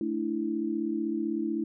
sine chord, A suspended fourth, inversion none, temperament equal, 220 / 293.7 / 329.6 Hz, A3 / D4 / E4, 0 / 0 / 0 cents, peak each -33 / -33 / -30 dBFS, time 0.01-1.64 s, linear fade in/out 2 ms, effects none

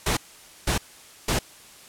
pink noise bursts, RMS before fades -23 dBFS, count 3, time 0.06-1.39 s, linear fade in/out 5 ms, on 110 ms, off 500 ms, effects white hiss -48 dBFS RMS until 1.88 s + low-pass 11000 Hz 12 dB/octave

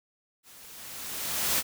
white noise with level ramp, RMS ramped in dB -53 to -24 dBFS, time 0.43-1.63 s, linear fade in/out 50 ms, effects none

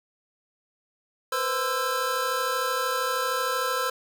square tone cluster, 484 / 517 / 1028 / 1328 / 1612 Hz, B4 / C5 / C6 / E6 / G6, -35 / -21 / -31 / +12 / +48 cents, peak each -35 / -32 / -32 / -29 / -35 dBFS, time 1.32-3.9 s, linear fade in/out 5 ms, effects none

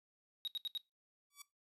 triangle tone bursts, 3796 Hz, A#7, 31 cents sharp, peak -36 dBFS, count 4, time 0.45-0.775 s, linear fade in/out 0 ms, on 25 ms, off 75 ms
5% pulse tone with exponential growth, 1146 Hz, D6, 43 cents flat, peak -35 dBFS, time 1.3-1.42 s, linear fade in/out 5 ms, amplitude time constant 26 ms
effects noise-tail reverb RT60 0.2 s tail -18 dB re dry + resampled to 32000 Hz

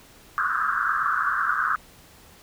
white band-pass noise, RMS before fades -24 dBFS, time 0.38-1.76 s, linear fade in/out 0 ms, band 1100 to 1600 Hz, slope 96 dB/octave, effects pink hiss -51 dBFS RMS until 2.42 s

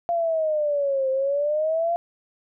sine exponential two-way sweep, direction down then up, 693 to 524 to 693 Hz, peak -20 dBFS, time 0.09-1.96 s, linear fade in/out 0 ms, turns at 1.1 s, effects none

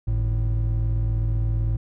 triangle tone pair together, 51.14 / 110 Hz, G#1 / A2, -26 / 0 cents, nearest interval octave + minor second, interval 1326 cents, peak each -20 dBFS, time 0.07-1.77 s, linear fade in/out 10 ms, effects tanh soft clip ceiling -13 dBFS

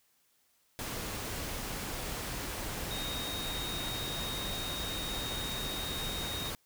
sine tone in noise, 3729 Hz, A#7, in tune, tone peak -38 dBFS, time 2.91-6.5 s, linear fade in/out 0 ms, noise pink, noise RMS -38 dBFS, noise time 0.79-6.55 s, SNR -3 dB, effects white hiss -71 dBFS RMS until 6.65 s

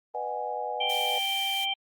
sine chord, G# minor seventh, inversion first, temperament equal with one note detuned, 493.9 / 609.8 / 740 / 830.6 Hz, B4 / D#5 / F#5 / G#5, 0 / -35 / 0 / 0 cents, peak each -36 / -37 / -35 / -33 dBFS, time 0.14-1.19 s, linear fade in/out 10 ms
harmonic tone, 784 Hz, G5, in tune, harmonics 1 / 3 / 4, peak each -33 / -33 / -28 dBFS, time 0.8-1.74 s, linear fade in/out 10 ms
white high-pass noise, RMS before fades -40 dBFS, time 0.89-1.65 s, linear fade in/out 10 ms, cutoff 1700 Hz, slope 96 dB/octave
effects Opus 24 kbps

